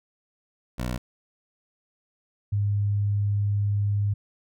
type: tone pair in turn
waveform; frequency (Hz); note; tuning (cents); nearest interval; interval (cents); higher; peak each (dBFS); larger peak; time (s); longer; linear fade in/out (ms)
15% pulse / sine; 61.4 / 102.08; B1 / G#2; -9 / -29; major sixth; 880; second; -21; neither; 0.78-0.98 / 2.52-4.14; second; 10
effects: none